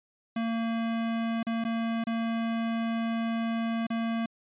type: tone with dropouts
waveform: square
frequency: 228.3 Hz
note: A#3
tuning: 36 cents flat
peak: -28 dBFS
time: 0.36-4.26 s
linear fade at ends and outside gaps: 5 ms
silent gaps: 1.43-1.467 / 1.641-1.649 / 2.04-2.069 / 3.868-3.902 s
effects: resampled to 8000 Hz